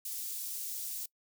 white high-pass noise, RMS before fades -39 dBFS, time 0.05-1.06 s, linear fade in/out 5 ms, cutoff 5900 Hz, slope 12 dB/octave, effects noise-tail reverb RT60 0.1 s tail -23 dB re dry

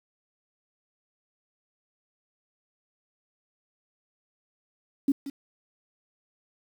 sine tone with echo, 277.2 Hz, C#4, in tune, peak -18 dBFS, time 5.08-5.12 s, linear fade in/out 5 ms, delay 180 ms, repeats 1, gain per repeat -14 dB, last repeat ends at 5.3 s, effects 8-bit

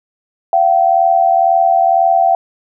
sine tone pair together, 684 / 766 Hz, F5 / G5, -36 / -40 cents, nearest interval major second, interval 196 cents, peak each -11 dBFS, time 0.53-2.35 s, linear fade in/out 2 ms, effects none

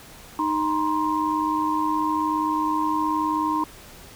sine tone cluster, 309.9 / 949 / 1048 Hz, D#4 / A#5 / C6, -7 / +31 / +2 cents, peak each -25 dBFS, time 0.39-3.64 s, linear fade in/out 2 ms, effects pink hiss -45 dBFS RMS until 4.15 s

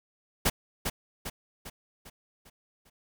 pink noise with echo, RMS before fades -24 dBFS, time 0.45-0.5 s, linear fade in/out 10 ms, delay 400 ms, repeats 6, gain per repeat -6 dB, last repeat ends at 2.9 s, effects none

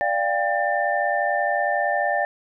sine tone cluster, 588 / 703 / 794 / 1788 Hz, D5 / F5 / G5 / A6, +2 / +11 / +22 / +27 cents, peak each -25 dBFS, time 0.01-2.25 s, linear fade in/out 0 ms, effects none

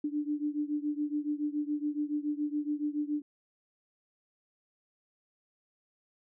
sine beating tone pair, 293.7 / 300.8 Hz, D4 / D4, 0 / +42 cents, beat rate 7.1 Hz, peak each -32 / -34 dBFS, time 0.04-3.22 s, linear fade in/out 5 ms, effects none

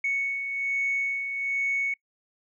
sine beating tone pair, 2217 / 2218.2 Hz, C#7 / C#7, 0 / +1 cents, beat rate 1.2 Hz, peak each -34 / -25 dBFS, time 0.04-1.94 s, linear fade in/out 5 ms, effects noise-tail reverb RT60 0.1 s tail -26 dB re dry + tanh soft clip ceiling -19 dBFS

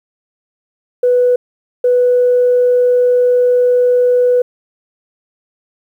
sine tone bursts at uneven times, 493.9 Hz, B4, in tune, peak -7 dBFS, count 2, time 1.03-1.36 / 1.84-4.42 s, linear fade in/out 5 ms, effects tanh soft clip ceiling -3 dBFS + 8-bit

